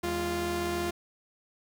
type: tone cluster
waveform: sawtooth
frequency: 80.5 / 205.6 / 348.3 Hz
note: E2 / G#3 / F4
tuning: -41 / -17 / -5 cents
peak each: -34 / -34 / -26 dBFS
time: 0.03-0.91 s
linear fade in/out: 10 ms
effects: 10-bit